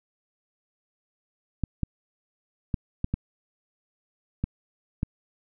clicks, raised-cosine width 5 ms, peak -13 dBFS, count 7, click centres 1.637 / 1.833 / 2.742 / 3.044 / 3.14 / 4.44 / 5.031 s, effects none

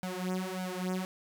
sawtooth tone with flanger, 184.6 Hz, F#3, 4 cents flat, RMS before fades -35 dBFS, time 0.03-1.05 s, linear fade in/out 0 ms, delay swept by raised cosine 1.3 to 5.3 ms, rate 1.7 Hz, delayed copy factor +0.9, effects none

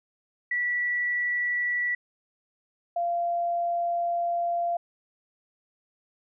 sine tone pair in turn, 1952 / 690.1 Hz, B6 / F5, -21 / -21 cents, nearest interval octave + tritone, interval 1800 cents, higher first, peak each -24 dBFS, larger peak neither, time 0.51-1.95 / 2.96-4.77 s, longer second, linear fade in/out 5 ms, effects none

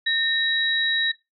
sine tone pair together, 1824 / 3865 Hz, A#6 / B7, -38 / -38 cents, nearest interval octave + minor second, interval 1300 cents, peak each -22 dBFS, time 0.06-1.12 s, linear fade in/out 10 ms, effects noise-tail reverb RT60 0.2 s tail -18 dB re dry

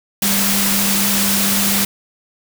sine tone in noise, 199.1 Hz, G3, 27 cents sharp, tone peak -20 dBFS, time 0.22-1.85 s, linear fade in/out 5 ms, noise white, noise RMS -17 dBFS, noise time 0.22-1.85 s, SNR -6 dB, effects none

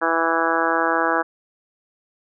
harmonic tone, 164.81 Hz, E3, in tune, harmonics 2 / 3 / 4 / 5 / 6 / 7 / 8 / 9 / 10, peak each -26 / -26 / -26 / -26 / -26 / -26 / -26 / -26 / -26 dBFS, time 0.01-1.23 s, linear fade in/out 20 ms, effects none

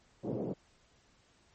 pink band-pass noise, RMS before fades -36 dBFS, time 0.23-0.54 s, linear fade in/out 20 ms, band 140 to 560 Hz, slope 24 dB/octave, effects pink hiss -67 dBFS RMS until 1.54 s + MP3 32 kbps

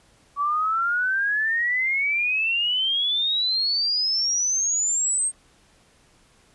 sine exponential sweep, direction up, 1132 to 8530 Hz, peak -20 dBFS, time 0.36-5.32 s, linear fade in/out 50 ms, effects pink hiss -58 dBFS RMS until 6.54 s + resampled to 24000 Hz

